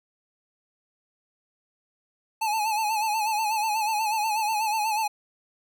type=tone with vibrato; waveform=square; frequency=863 Hz; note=A5; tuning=34 cents flat; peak=-24 dBFS; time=2.41-5.08 s; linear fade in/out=10 ms; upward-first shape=sine; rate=8.2 Hz; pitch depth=69 cents each way; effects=none